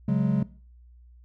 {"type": "chord", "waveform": "triangle", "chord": "C# suspended fourth", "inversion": "none", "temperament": "just", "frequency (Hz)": [138.59, 184.79, 207.9], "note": ["C#3", "F#3", "G#3"], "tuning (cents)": [0, -2, 2], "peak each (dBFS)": -23, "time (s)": [0.08, 0.43], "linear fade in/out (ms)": 5, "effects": ["noise-tail reverb RT60 0.4 s tail -19 dB re dry", "added 60 Hz sine -49 dBFS peak until 1.24 s"]}